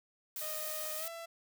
blue noise, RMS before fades -40 dBFS, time 0.36-1.08 s, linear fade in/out 2 ms
sawtooth tone with pitch glide, 620 to 668.3 Hz, D#5 to E5, -6 to +24 cents, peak -39 dBFS, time 0.41-1.26 s, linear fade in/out 10 ms, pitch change +130 cents, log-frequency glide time 0.98-1.08 s
effects none

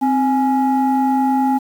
sine tone pair together, 261.5 / 834.3 Hz, C4 / G#5, -1 / +8 cents, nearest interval octave + minor sixth, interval 2009 cents, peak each -14 / -15 dBFS, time 0.01-1.59 s, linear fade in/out 20 ms, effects tanh soft clip ceiling -9 dBFS + 7-bit

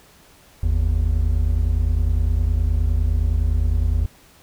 triangle tone pair together, 50.65 / 80.4 Hz, G#1 / E2, -43 / -43 cents, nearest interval minor sixth, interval 800 cents, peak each -17 dBFS, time 0.63-4.06 s, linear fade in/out 5 ms, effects pink hiss -51 dBFS RMS until 4.42 s

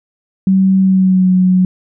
sine tone with pitch glide, 190.8 to 184.19 Hz, G3 to F#3, -47 to -8 cents, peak -7 dBFS, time 0.47-1.65 s, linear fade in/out 2 ms, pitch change -61 cents, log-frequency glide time 0.8-1.31 s, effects none

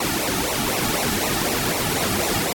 pink noise with flanger, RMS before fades -23 dBFS, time 0-2.53 s, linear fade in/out 5 ms, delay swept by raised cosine 0.6 to 2 ms, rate 4 Hz, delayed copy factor -1, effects AAC 64 kbps

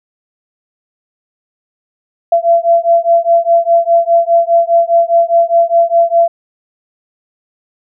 sine beating tone pair, 675 / 679.9 Hz, E5 / F5, +41 / -47 cents, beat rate 4.9 Hz, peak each -10 dBFS, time 2.32-6.28 s, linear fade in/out 5 ms, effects none

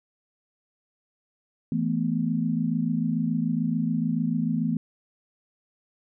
sine chord, E suspended fourth, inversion none, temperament equal, 164.81 / 220 / 246.9 Hz, E3 / A3 / B3, 0 / 0 / 0 cents, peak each -27 dBFS, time 1.72-4.77 s, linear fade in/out 2 ms, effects none

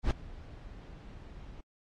brown noise with ADSR envelope, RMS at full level -24 dBFS, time 0.03-1.61 s, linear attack 79 ms, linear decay 3 ms, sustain -23 dB, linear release 4 ms, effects low-pass 5000 Hz 12 dB/octave + AAC 48 kbps

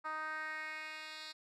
10% pulse tone with band-pass filter sweep, 311.1 Hz, D#4, in tune, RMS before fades -43 dBFS, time 0.04-1.33 s, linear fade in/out 20 ms, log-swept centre 1200 to 3900 Hz, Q 2.8, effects none

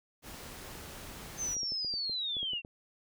pink noise, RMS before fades -46 dBFS, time 0.22-1.57 s, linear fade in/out 50 ms
sine linear sweep, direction down, 6290 to 2693 Hz, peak -32 dBFS, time 1.37-2.62 s, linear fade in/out 50 ms
clicks, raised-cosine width 2 ms, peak -34 dBFS, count 11, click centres 1.487 / 1.567 / 1.632 / 1.721 / 1.847 / 1.939 / 2.096 / 2.368 / 2.43 / 2.534 / 2.649 s
effects none

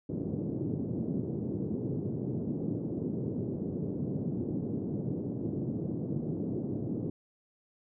pink band-pass noise, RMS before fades -34 dBFS, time 0.09-7.1 s, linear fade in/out 5 ms, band 120 to 390 Hz, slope 24 dB/octave, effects none

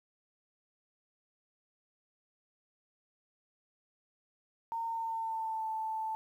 sine tone with pitch glide, 915 to 880.8 Hz, A#5 to A5, -32 to +2 cents, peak -33 dBFS, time 4.72-6.15 s, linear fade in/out 0 ms, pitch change -66 cents, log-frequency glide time 4.85-5.68 s, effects 11-bit

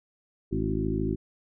harmonic tone with a mistuned harmonic, 53.3 Hz, G#1, 46 cents sharp, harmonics 1 / 2 / 3 / 4 / 5 / 6 / 7, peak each -33 / -33 / -33 / -33 / -33 / -33 / -33 dBFS, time 0.51-1.16 s, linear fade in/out 20 ms, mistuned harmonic 6, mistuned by +44 cents, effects none

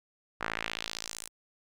sawtooth tone with band-pass filter sweep, 55.4 Hz, A1, 13 cents sharp, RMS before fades -38 dBFS, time 0.4-1.29 s, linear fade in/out 20 ms, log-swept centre 1400 to 9800 Hz, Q 1.6, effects none

